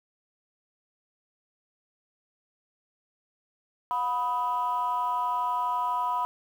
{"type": "tone with amplitude modulation", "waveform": "sine", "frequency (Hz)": 987.8, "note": "B5", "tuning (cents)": 0, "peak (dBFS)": -20, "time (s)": [3.91, 6.25], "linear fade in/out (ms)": 0, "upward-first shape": "sine", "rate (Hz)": 268, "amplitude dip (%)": 90, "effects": ["tanh soft clip ceiling -18 dBFS", "9-bit"]}